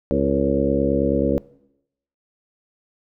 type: harmonic tone with a mistuned harmonic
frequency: 69.3 Hz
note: C#2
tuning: in tune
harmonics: 1 / 2 / 3 / 4 / 5 / 6 / 7 / 8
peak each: -28 / -29 / -24 / -23 / -25 / -29 / -24 / -24 dBFS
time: 0.11-1.38 s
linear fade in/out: 0 ms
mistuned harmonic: 6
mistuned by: +41 cents
effects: noise-tail reverb RT60 0.8 s tail -21 dB re dry